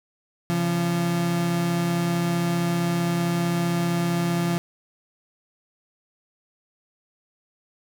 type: tone pair together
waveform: 35% pulse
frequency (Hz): 136.2 / 171.6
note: C#3 / F3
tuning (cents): -30 / -30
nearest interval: major third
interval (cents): 400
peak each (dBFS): -29 / -20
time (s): 0.5-4.58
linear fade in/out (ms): 0
effects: none